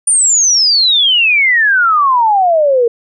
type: exponential sweep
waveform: sine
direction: down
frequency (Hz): 9397 to 457.5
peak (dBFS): -7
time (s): 0.07-2.88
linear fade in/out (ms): 5
effects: none

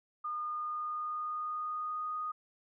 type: tone with pitch glide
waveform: sine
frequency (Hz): 1218 to 1239.3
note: D#6 to D#6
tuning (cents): -37 to -7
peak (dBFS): -34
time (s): 0.24-2.32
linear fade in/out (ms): 10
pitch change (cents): +30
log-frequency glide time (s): 0.4-2.14
effects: none

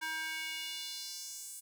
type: tone with high-pass filter sweep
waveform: square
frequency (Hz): 317.7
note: D#4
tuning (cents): +36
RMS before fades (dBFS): -41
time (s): 0.01-1.61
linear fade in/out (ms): 20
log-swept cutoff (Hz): 1300 to 9100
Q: 2.2
effects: none

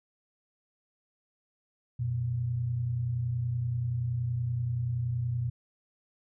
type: tone pair together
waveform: sine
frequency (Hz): 91.25 / 121.8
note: F#2 / B2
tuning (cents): -24 / -24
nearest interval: perfect fourth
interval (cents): 500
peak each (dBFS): -37 / -28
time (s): 1.99-5.5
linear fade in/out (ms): 10
effects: none

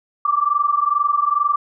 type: tone pair together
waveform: sine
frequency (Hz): 1158.7 / 1181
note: D6 / D6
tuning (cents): -24 / +9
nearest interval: unison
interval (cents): 33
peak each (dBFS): -18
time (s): 0.25-1.56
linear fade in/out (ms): 5
effects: none

